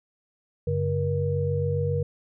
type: tone cluster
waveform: sine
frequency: 95.4 / 142.7 / 476.5 Hz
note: G2 / D3 / A#4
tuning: -47 / -49 / +38 cents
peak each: -27 dBFS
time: 0.67-2.03 s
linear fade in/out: 5 ms
effects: none